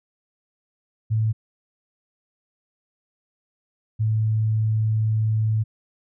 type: tone pair in turn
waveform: sine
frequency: 110 / 109.41 Hz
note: A2 / A2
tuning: 0 / -9 cents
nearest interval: unison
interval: 9 cents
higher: first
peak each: -18 dBFS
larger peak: neither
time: 1.1-1.33 / 3.99-5.64 s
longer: second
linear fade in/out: 20 ms
effects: none